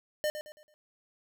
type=tone with echo; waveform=square; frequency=605 Hz; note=D#5; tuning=49 cents flat; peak=-28 dBFS; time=0.24-0.3 s; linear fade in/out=0 ms; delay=110 ms; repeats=4; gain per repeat=-9 dB; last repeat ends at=0.74 s; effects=none